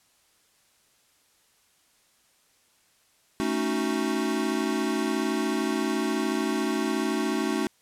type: chord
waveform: square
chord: D# half-diminished seventh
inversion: second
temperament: equal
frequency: 220 / 277.2 / 311.1 / 370 Hz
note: A3 / C#4 / D#4 / F#4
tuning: 0 / 0 / 0 / 0 cents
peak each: -31 dBFS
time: 3.4-7.67 s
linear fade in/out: 0 ms
effects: white hiss -64 dBFS RMS until 7.81 s + low-pass 11000 Hz 12 dB/octave